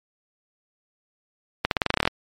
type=accelerating click train; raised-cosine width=0.3 ms; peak=-3 dBFS; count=12; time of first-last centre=1.65-2.075 s; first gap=62 ms; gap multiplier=0.9; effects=MP3 64 kbps

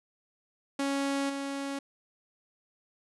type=tone with level steps; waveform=sawtooth; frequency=277.2 Hz; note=C#4; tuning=in tune; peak=-24 / -29 dBFS; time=0.79-1.79 s; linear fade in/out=5 ms; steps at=1.29 s; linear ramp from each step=10 ms; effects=resampled to 24000 Hz

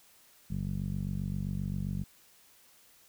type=tone with low-pass filter; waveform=15% pulse; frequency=47.6 Hz; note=F#1; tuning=50 cents sharp; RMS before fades=-34 dBFS; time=0.5-2.04 s; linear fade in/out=10 ms; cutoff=190 Hz; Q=2.7; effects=white hiss -61 dBFS RMS until 3.08 s

